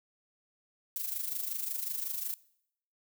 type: noise with amplitude modulation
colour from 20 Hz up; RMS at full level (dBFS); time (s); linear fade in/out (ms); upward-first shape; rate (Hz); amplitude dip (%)
violet; -33; 0.96-2.34; 0; sine; 25.5; 65
effects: noise-tail reverb RT60 0.7 s tail -21 dB re dry